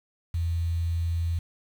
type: tone with quantisation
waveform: sine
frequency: 84 Hz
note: E2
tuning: 33 cents sharp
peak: -24 dBFS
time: 0.34-1.39 s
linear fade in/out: 5 ms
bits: 8
effects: none